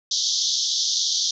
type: band-pass noise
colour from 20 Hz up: white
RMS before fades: -23 dBFS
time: 0.11-1.31 s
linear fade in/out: 5 ms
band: 3300 to 6400 Hz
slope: 96 dB/octave
effects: none